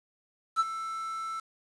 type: tone with ADSR envelope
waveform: triangle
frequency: 1326 Hz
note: E6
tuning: 10 cents sharp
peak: -18 dBFS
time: 0.56-1.4 s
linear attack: 39 ms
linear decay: 33 ms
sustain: -13 dB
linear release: 6 ms
effects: resampled to 22050 Hz + 8-bit